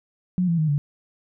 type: tone with pitch steps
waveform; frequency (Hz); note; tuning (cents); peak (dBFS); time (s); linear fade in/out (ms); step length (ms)
sine; 181.3 / 168.18 / 156.02 / 144.73; F#3 / E3 / D#3 / D3; -35 / +35 / +5 / -25; -18; 0.38-0.78; 0; 100
effects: none